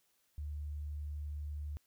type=tone; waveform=sine; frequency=74 Hz; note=D2; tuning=14 cents sharp; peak=-38 dBFS; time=0.38-1.77 s; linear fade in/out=0 ms; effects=white hiss -75 dBFS RMS until 1.86 s